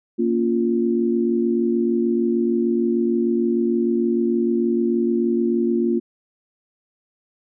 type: chord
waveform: sine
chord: Bb minor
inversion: none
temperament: just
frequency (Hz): 233.1 / 279.7 / 349.6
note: Bb3 / Db4 / F4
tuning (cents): 0 / +16 / +2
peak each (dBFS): -20 / -26 / -20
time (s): 0.18-6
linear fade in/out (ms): 20
effects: none